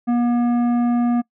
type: tone with tanh clipping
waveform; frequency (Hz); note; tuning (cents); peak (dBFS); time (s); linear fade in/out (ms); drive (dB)
sine; 240; B3; -49; -17; 0.07-1.22; 20; 11
effects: noise-tail reverb RT60 0.1 s tail -24 dB re dry